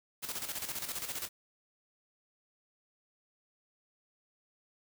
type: noise with tremolo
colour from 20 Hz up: white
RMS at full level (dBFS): -37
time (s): 0.22-1.29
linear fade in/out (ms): 20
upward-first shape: square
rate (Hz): 15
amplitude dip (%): 60
effects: none